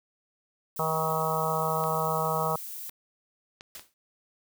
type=noise; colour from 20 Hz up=violet; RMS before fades=-39 dBFS; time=0.76-2.9 s; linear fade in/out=5 ms
type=harmonic tone; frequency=159.2 Hz; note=D#3; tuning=40 cents sharp; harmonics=1 / 3 / 4 / 5 / 6 / 7 / 8; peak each=-33 / -33 / -33 / -33 / -33 / -33 / -33 dBFS; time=0.79-2.56 s; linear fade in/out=2 ms
type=clicks; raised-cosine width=0.2 ms; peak=-26 dBFS; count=4; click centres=1.839 / 2.894 / 3.609 / 3.795 s
type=noise with exponential decay; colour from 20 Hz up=white; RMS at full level=-39 dBFS; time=3.75-3.94 s; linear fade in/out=1 ms; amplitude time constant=40 ms
effects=none